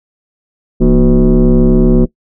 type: tone with frequency modulation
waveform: sine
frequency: 101 Hz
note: G#2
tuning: 48 cents flat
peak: -3 dBFS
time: 0.8-2.06 s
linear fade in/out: 20 ms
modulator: 134 Hz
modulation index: 2.2
effects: noise-tail reverb RT60 0.1 s tail -20 dB re dry + tanh soft clip ceiling -2 dBFS